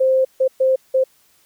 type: tone bursts at uneven times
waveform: sine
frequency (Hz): 524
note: C5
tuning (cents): +2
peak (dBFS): -12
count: 4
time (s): 0-0.25 / 0.4-0.48 / 0.6-0.76 / 0.94-1.04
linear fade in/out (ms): 10
effects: white hiss -57 dBFS RMS until 1.45 s